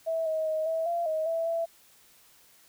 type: tone with pitch steps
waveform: sine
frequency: 652 / 633 / 628 / 649 / 685 / 630 / 659 / 666 Hz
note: E5 / D#5 / D#5 / E5 / F5 / D#5 / E5 / E5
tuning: -19 / +30 / +16 / -27 / -34 / +21 / -1 / +18 cents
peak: -26 dBFS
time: 0.06-1.66 s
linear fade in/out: 20 ms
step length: 200 ms
effects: white hiss -59 dBFS RMS until 2.68 s